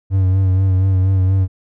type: tone with vibrato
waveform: triangle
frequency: 94.6 Hz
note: F#2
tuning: 39 cents sharp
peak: -9 dBFS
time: 0.1-1.48 s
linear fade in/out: 50 ms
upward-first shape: sine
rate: 4.2 Hz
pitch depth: 36 cents each way
effects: none